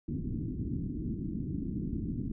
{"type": "low-pass noise", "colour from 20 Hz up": "white", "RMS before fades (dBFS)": -35, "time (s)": [0.08, 2.32], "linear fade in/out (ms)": 5, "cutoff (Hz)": 310, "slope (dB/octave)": 48, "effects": []}